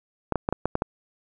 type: clicks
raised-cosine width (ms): 1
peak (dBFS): -9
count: 7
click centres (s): 0.323 / 0.357 / 0.489 / 0.526 / 0.656 / 0.754 / 0.821
effects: none